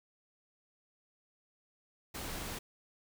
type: noise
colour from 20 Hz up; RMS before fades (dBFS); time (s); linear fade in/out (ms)
pink; -41; 2.14-2.59; 10
effects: none